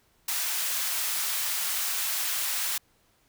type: high-pass noise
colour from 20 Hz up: white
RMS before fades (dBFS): -29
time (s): 0.28-2.78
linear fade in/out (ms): 5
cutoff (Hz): 960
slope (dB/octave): 12
effects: pink hiss -66 dBFS RMS until 3.28 s